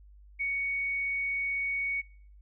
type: tone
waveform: sine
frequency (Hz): 2231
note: C#7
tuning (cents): +11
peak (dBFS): -28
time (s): 0.39-2.02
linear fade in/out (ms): 20
effects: noise-tail reverb RT60 0.6 s tail -25 dB re dry + added 50 Hz sine -51 dBFS peak until 2.41 s